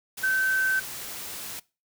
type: tone in noise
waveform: sine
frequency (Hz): 1540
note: G6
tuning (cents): -31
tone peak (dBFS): -21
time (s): 0.23-0.8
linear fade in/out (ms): 10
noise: white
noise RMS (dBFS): -37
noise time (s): 0.17-1.6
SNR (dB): +13
effects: noise-tail reverb RT60 0.3 s tail -22 dB re dry